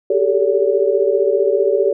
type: tone cluster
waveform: sine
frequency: 387.3 / 402.5 / 442.4 / 569 Hz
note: G4 / G4 / A4 / C#5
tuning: -21 / +46 / +9 / +45 cents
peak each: -18 dBFS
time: 0.1-1.93 s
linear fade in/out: 5 ms
effects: none